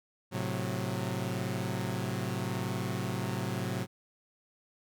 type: chord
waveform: sawtooth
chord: F# diminished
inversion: first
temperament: equal with one note detuned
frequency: 110 / 130.81 / 183.4 Hz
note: A2 / C3 / F#3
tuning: 0 / 0 / -15 cents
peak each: -32 dBFS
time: 0.31-3.87 s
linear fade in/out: 50 ms
effects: none